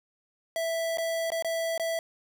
square tone with dropouts, 659.3 Hz, E5, in tune, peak -28 dBFS, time 0.56-1.99 s, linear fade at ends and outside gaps 1 ms, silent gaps 0.973-0.983 / 1.303-1.319 / 1.424-1.446 / 1.778-1.797 s, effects none

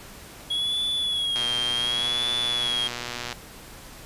triangle tone with vibrato, 3322 Hz, G#7, in tune, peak -22 dBFS, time 0.5-2.88 s, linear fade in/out 10 ms, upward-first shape sine, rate 0.68 Hz, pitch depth 72 cents each way
click train, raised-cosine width 0.2 ms, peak -14 dBFS, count 239, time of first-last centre 1.36-3.327 s, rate 121 Hz
effects pink hiss -44 dBFS RMS until 4.05 s + resampled to 32000 Hz

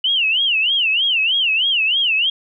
sine tone with vibrato, 2898 Hz, F#7, 37 cents flat, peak -14 dBFS, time 0.04-2.3 s, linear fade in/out 5 ms, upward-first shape sine, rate 3.2 Hz, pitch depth 220 cents each way, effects none

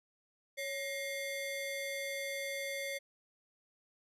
35% pulse ring-modulated tone, 1340 Hz, E6, 28 cents sharp, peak -32 dBFS, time 0.57-2.99 s, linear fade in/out 20 ms, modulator 786 Hz, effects resampled to 32000 Hz

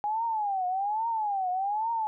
sine tone with vibrato, 820 Hz, G#5, 22 cents flat, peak -26 dBFS, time 0.04-2.07 s, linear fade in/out 0 ms, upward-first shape triangle, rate 1.2 Hz, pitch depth 230 cents each way, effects none

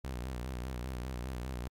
sawtooth tone with vibrato, 62.8 Hz, B1, 30 cents sharp, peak -33 dBFS, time 0.04-1.68 s, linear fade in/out 5 ms, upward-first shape triangle, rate 5 Hz, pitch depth 120 cents each way, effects AAC 64 kbps

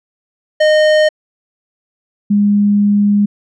square / sine tone pair in turn, 615 / 204.7 Hz, D#5 / G#3, -20 / -25 cents, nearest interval octave + perfect fifth, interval 1905 cents, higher first, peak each -8 dBFS, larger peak neither, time 0.6-1.09 / 2.3-3.26 s, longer second, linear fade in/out 10 ms, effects low-pass 4000 Hz 12 dB/octave

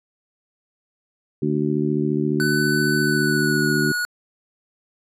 harmonic tone, 74.5 Hz, D2, 25 cents sharp, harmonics 2 / 3 / 4 / 5, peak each -24 / -24 / -24 / -24 dBFS, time 1.42-3.92 s, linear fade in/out 5 ms
square tone with pitch glide, 1500 to 1456.5 Hz, F#6 to F#6, +23 to -28 cents, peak -22 dBFS, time 2.4-4.05 s, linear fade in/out 0 ms, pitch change -51 cents, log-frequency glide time 3.03-3.72 s
effects resampled to 32000 Hz

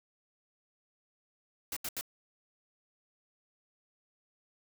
white noise bursts, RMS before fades -37 dBFS, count 3, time 1.72-2.011 s, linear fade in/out 2 ms, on 45 ms, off 78 ms, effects none

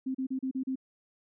sine tone bursts, 262.3 Hz, C4, 4 cents sharp, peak -29 dBFS, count 6, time 0.06-0.757 s, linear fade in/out 10 ms, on 87 ms, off 35 ms, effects none

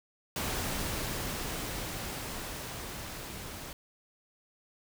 pink noise with level ramp, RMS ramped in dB -33 to -43 dBFS, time 0.36-3.73 s, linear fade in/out 2 ms, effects none

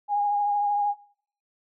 sine tone with vibrato, 820 Hz, G#5, 22 cents flat, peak -21 dBFS, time 0.08-0.95 s, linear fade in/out 50 ms, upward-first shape triangle, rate 13 Hz, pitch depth 24 cents each way, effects noise-tail reverb RT60 0.6 s tail -23 dB re dry

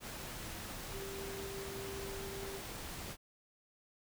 sine tone in noise, 392 Hz, G4, in tune, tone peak -44 dBFS, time 0.91-2.61 s, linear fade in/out 50 ms, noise pink, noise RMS -45 dBFS, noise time 0-3.17 s, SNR -2 dB, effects none

